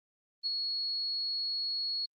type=tone with ADSR envelope; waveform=sine; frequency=4342 Hz; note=C#8; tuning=37 cents flat; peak=-28 dBFS; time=0.43-2.06 s; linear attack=33 ms; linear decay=19 ms; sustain=-3 dB; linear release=10 ms; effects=Opus 32 kbps